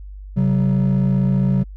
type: tone pair together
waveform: triangle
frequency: 133.8 / 189.22 Hz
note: C3 / F#3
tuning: +39 / +39 cents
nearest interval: tritone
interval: 600 cents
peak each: -14 dBFS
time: 0.36-1.64 s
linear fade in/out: 20 ms
effects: tanh soft clip ceiling -8 dBFS + added 49 Hz sine -32 dBFS peak until 1.76 s